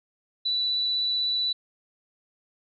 sine tone with vibrato, 3961 Hz, B7, 4 cents sharp, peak -23 dBFS, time 0.45-1.53 s, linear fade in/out 10 ms, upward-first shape triangle, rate 16 Hz, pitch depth 11 cents each way, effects none

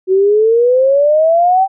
sine exponential sweep, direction up, 370 to 784 Hz, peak -7 dBFS, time 0.07-1.68 s, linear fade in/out 50 ms, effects none

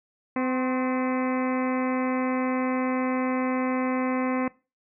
harmonic tone with a mistuned harmonic, 256.1 Hz, C4, 37 cents flat, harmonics 1 / 2 / 3 / 4 / 5 / 6 / 7 / 8 / 9 / 10, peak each -25 / -31 / -35 / -33 / -41 / -43 / -42 / -37 / -44 / -46 dBFS, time 0.36-4.48 s, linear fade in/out 2 ms, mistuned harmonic 4, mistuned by +45 cents, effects noise-tail reverb RT60 0.3 s tail -21 dB re dry

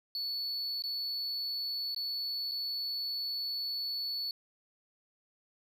triangle tone with dropouts, 4435 Hz, C#8, in tune, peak -32 dBFS, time 0.15-4.31 s, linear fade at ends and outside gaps 1 ms, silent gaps 0.822-0.838 / 1.947-1.963 / 2.513-2.518 s, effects none

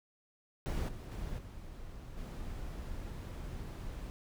brown noise with level steps, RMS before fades -34 / -44 / -40 / -47 / -42 dBFS, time 0.66-4.1 s, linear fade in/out 0 ms, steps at 0.88 / 1.11 / 1.38 / 2.17 s, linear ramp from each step 10 ms, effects none

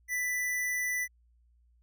square tone, 1984 Hz, B6, 7 cents sharp, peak -30 dBFS, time 0.08-1.08 s, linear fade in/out 50 ms, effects added 59 Hz sine -62 dBFS peak until 1.82 s

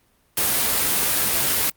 white noise with comb filter, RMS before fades -20 dBFS, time 0.37-1.7 s, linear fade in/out 5 ms, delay 14 ms, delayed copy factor +0.5, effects pink hiss -62 dBFS RMS until 1.76 s + Opus 32 kbps

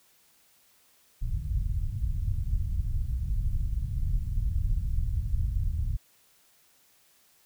pink low-pass noise, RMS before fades -28 dBFS, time 1.21-5.97 s, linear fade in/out 20 ms, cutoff 110 Hz, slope 24 dB/octave, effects white hiss -63 dBFS RMS until 7.45 s

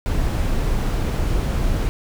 brown noise, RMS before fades -20 dBFS, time 0.06-1.89 s, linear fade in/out 0 ms, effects none

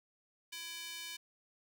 square tone with high-pass filter, 333.7 Hz, E4, 21 cents sharp, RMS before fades -45 dBFS, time 0.52-1.17 s, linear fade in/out 10 ms, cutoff 2800 Hz, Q 1.4, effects none

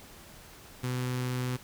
sawtooth tone with notch filter, 125.9 Hz, B2, 34 cents sharp, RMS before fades -32 dBFS, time 0.83-1.57 s, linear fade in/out 10 ms, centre 660 Hz, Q 1.8, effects pink hiss -51 dBFS RMS until 1.63 s

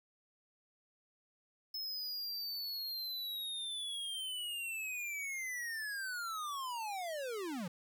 square linear sweep, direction down, 5210 to 161 Hz, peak -39 dBFS, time 1.74-7.68 s, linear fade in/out 5 ms, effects 12-bit

